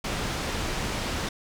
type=low-pass noise; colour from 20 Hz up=pink; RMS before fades=-30 dBFS; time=0.04-1.29 s; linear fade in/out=5 ms; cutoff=6400 Hz; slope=12 dB/octave; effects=none